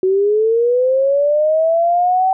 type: linear sweep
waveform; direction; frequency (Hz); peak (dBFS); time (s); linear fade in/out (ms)
sine; up; 370 to 765; -11; 0.03-2.33; 2
effects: none